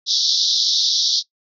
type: band-pass noise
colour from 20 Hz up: pink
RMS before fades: -18 dBFS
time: 0.06-1.23 s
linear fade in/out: 50 ms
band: 3500 to 5800 Hz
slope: 96 dB/octave
effects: noise-tail reverb RT60 0.1 s tail -19 dB re dry